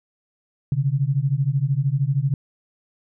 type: beating tone pair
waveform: sine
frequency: 131.5 / 144.5 Hz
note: C3 / D3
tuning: +9 / -28 cents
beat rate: 13 Hz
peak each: -21 dBFS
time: 0.72-2.34 s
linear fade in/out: 2 ms
effects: none